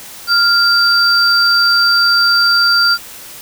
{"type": "tone pair together", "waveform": "sine", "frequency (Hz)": [1396.9, 4678], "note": ["F6", "D8"], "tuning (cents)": [0, -8], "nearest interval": "octave + major sixth", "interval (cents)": 2092, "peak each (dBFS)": -11, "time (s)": [0.27, 2.98], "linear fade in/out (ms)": 50, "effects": ["white hiss -33 dBFS RMS until 3.41 s"]}